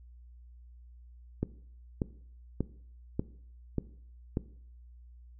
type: click train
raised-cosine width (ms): 3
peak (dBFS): -16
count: 6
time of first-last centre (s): 1.43-4.371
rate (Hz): 1.7
effects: noise-tail reverb RT60 0.6 s tail -18 dB re dry + added 60 Hz sine -50 dBFS peak until 5.39 s